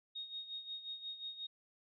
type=tone with tremolo; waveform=sine; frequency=3729 Hz; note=A#7; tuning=in tune; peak=-40 dBFS; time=0.15-1.47 s; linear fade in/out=10 ms; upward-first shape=sine; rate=5.6 Hz; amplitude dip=70%; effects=none